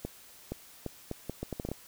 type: accelerating click train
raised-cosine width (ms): 2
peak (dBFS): -21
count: 11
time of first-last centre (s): 0.05-1.716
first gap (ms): 470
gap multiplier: 0.73
effects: white hiss -54 dBFS RMS until 1.87 s